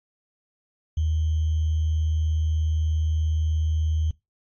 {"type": "tone with sample-and-hold", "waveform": "sine", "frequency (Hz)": 78.4, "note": "D#2", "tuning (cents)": 14, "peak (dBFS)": -20, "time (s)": [0.97, 4.11], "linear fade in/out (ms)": 5, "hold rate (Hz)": 3150, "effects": ["noise-tail reverb RT60 0.2 s tail -21 dB re dry", "MP3 32 kbps"]}